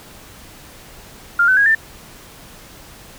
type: tone with pitch steps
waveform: sine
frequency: 1400 / 1517.9 / 1645.8 / 1784.4 Hz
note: F6 / F#6 / G#6 / A6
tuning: +4 / +44 / -16 / +24 cents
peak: -10 dBFS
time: 1.39-1.75 s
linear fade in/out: 5 ms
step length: 90 ms
effects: pink hiss -41 dBFS RMS until 3.18 s